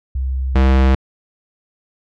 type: tone pair in turn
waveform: sine / square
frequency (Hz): 65.41 / 65.94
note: C2 / C2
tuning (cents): 0 / +14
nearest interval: unison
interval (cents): 14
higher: second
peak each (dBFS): -17 / -10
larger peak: second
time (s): 0.15-0.55 / 0.55-0.95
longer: neither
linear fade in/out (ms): 5
effects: low-pass 3000 Hz 12 dB/octave